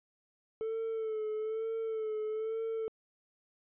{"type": "tone with vibrato", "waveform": "triangle", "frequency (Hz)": 440, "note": "A4", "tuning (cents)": 0, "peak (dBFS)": -30, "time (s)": [0.61, 2.88], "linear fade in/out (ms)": 0, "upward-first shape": "sine", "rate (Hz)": 1.1, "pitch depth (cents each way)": 41, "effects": ["tanh soft clip ceiling -27 dBFS", "resampled to 8000 Hz"]}